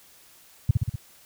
sine tone with echo, 110 Hz, A2, in tune, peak -12 dBFS, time 0.69-0.71 s, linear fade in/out 5 ms, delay 62 ms, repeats 4, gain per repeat -3 dB, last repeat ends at 0.958 s, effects white hiss -54 dBFS RMS until 1.25 s

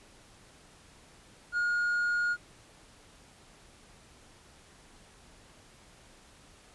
sine tone with hard clipping, 1432 Hz, F6, 43 cents sharp, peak -27 dBFS, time 1.52-2.37 s, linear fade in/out 50 ms, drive 2 dB, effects pink hiss -57 dBFS RMS until 6.74 s + resampled to 24000 Hz

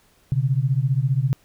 sine beating tone pair, 127 / 142 Hz, B2 / C#3, +49 / +42 cents, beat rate 15 Hz, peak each -20 / -21 dBFS, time 0.32-1.33 s, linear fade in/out 0 ms, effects pink hiss -59 dBFS RMS until 1.44 s

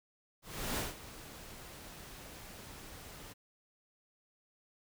pink noise with ADSR envelope, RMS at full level -35 dBFS, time 0.42-3.34 s, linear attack 350 ms, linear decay 170 ms, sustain -15 dB, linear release 23 ms, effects none

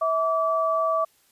sine tone pair together, 649 / 1154.6 Hz, E5 / D6, -27 / -30 cents, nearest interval minor seventh, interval 997 cents, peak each -23 dBFS, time 0.01-1.05 s, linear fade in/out 10 ms, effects white hiss -62 dBFS RMS until 1.31 s + resampled to 32000 Hz

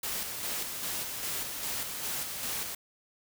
white noise with tremolo, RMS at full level -34 dBFS, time 0.03-2.75 s, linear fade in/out 5 ms, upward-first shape square, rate 2.5 Hz, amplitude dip 35%, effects none

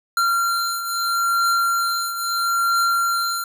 square beating tone pair, 1377 / 1377.76 Hz, F6 / F6, -25 / -24 cents, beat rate 0.76 Hz, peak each -20 / -26 dBFS, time 0.17-3.44 s, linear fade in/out 2 ms, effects none

